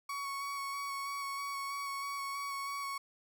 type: tone with vibrato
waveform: 35% pulse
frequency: 1116 Hz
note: C#6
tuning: 11 cents sharp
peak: -35 dBFS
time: 0.09-2.98 s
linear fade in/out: 5 ms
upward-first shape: square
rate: 3.1 Hz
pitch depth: 12 cents each way
effects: none